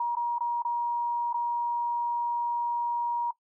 sine tone with dropouts, 950 Hz, A#5, 33 cents sharp, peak -25 dBFS, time 0-3.31 s, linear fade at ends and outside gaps 5 ms, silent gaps 0.154-0.167 / 0.385-0.406 / 0.623-0.649 / 1.33-1.341 s, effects noise-tail reverb RT60 0.1 s tail -19 dB re dry

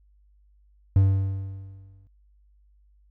triangle tone with exponential decay, 96.8 Hz, G2, 21 cents flat, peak -11 dBFS, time 0.96-2.07 s, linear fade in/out 0 ms, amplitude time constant 240 ms, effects added 50 Hz sine -56 dBFS peak until 3.1 s

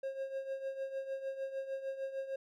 triangle tone with tremolo, 538 Hz, C5, 48 cents sharp, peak -32 dBFS, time 0.03-2.36 s, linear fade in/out 5 ms, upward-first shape triangle, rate 6.6 Hz, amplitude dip 75%, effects none

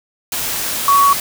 sine tone in noise, 1122 Hz, C#6, 21 cents sharp, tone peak -8 dBFS, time 0.88-1.13 s, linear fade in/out 2 ms, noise white, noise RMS -21 dBFS, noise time 0.32-1.2 s, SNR +10 dB, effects none

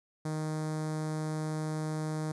sawtooth tone with notch filter, 155.4 Hz, D#3, 2 cents flat, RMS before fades -34 dBFS, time 0.25-2.32 s, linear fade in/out 5 ms, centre 2800 Hz, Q 0.7, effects resampled to 24000 Hz

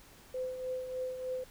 sine tone with tremolo, 511 Hz, C5, 41 cents flat, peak -32 dBFS, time 0.34-1.44 s, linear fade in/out 5 ms, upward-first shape triangle, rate 3.3 Hz, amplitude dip 60%, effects pink hiss -57 dBFS RMS until 1.5 s

